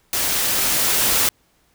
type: noise with level ramp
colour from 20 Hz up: white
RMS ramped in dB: -21 to -17 dBFS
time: 0.13-1.29 s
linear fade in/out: 2 ms
effects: pink hiss -61 dBFS RMS until 1.74 s